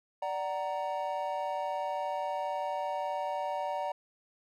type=chord; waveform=triangle; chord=D augmented; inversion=none; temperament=equal with one note detuned; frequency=587.3 / 750.8 / 932.3 Hz; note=D5 / F#5 / A#5; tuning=0 / +25 / 0 cents; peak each=-34 dBFS; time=0.22-3.92 s; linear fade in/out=5 ms; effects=none